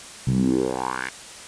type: tone with band-pass filter sweep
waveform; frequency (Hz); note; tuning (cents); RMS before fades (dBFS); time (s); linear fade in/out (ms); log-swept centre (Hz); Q
10% pulse; 63.8; C2; -43; -23; 0.27-1.09; 5; 130 to 2000; 3.8
effects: white hiss -40 dBFS RMS until 1.47 s + resampled to 22050 Hz